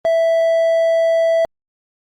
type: tone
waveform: triangle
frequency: 659.3 Hz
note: E5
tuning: in tune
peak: -10 dBFS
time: 0.05-1.45 s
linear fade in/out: 0 ms
effects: Opus 32 kbps